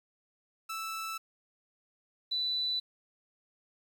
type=tone pair in turn; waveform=sawtooth / sine; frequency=1318.5 / 3979 Hz; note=E6 / B7; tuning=0 / +12 cents; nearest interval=octave + perfect fifth; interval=1912 cents; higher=second; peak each=-32 / -29 dBFS; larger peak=second; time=0.69-1.18 / 2.31-2.8 s; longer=neither; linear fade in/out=10 ms; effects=10-bit

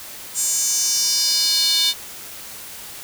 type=tone with high-pass filter sweep; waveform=square; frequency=328.5 Hz; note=E4; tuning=6 cents flat; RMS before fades=-19 dBFS; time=0.34-1.94 s; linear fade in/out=50 ms; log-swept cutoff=7500 to 3700 Hz; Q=4.5; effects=white hiss -36 dBFS RMS until 3.03 s

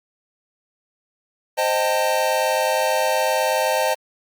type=chord; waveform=square; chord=A half-diminished seventh; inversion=first; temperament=equal with one note detuned; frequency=523.3 / 622.3 / 784 / 894.9 Hz; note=C5 / Eb5 / G5 / A5; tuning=0 / 0 / 0 / +29 cents; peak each=-24 / -23 / -27 / -24 dBFS; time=1.57-3.95 s; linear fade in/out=20 ms; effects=Opus 48 kbps

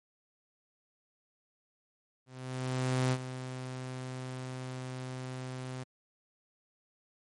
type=tone with ADSR envelope; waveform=sawtooth; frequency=128.6 Hz; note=C3; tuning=30 cents flat; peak=-22 dBFS; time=2.26-5.84 s; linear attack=860 ms; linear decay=55 ms; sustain=-12 dB; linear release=14 ms; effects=MP3 48 kbps

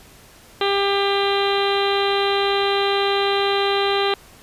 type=harmonic tone; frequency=398 Hz; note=G4; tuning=26 cents sharp; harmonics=1 / 2 / 3 / 4 / 5 / 6 / 7 / 8 / 9 / 10; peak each=-20 / -24 / -26 / -31 / -31 / -32 / -31 / -28 / -32 / -29 dBFS; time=0.61-4.14 s; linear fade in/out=2 ms; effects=pink hiss -47 dBFS RMS until 4.42 s + resampled to 32000 Hz

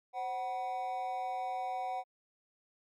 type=tone with amplitude modulation; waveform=triangle; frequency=749 Hz; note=F#5; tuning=21 cents sharp; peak=-29 dBFS; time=0.13-2.04 s; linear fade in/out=50 ms; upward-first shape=sine; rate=224 Hz; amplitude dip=75%; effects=Opus 48 kbps

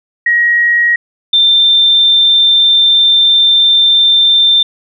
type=tone pair in turn; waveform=sine; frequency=1895 / 3577 Hz; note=A#6 / A7; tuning=+28 / +28 cents; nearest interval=major seventh; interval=1100 cents; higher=second; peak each=-7 / -5 dBFS; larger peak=second; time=0.26-0.96 / 1.33-4.63 s; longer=second; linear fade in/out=5 ms; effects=none

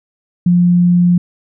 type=tone; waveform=sine; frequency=176.1 Hz; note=F3; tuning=15 cents sharp; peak=-7 dBFS; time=0.46-1.18 s; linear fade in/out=5 ms; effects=none

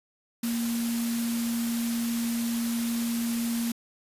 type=tone in noise; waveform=sine; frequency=233.1 Hz; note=A#3; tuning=in tune; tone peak=-26 dBFS; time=0.43-3.72 s; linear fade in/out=5 ms; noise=white; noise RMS=-36 dBFS; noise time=0.43-3.72 s; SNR=+7 dB; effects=resampled to 32000 Hz

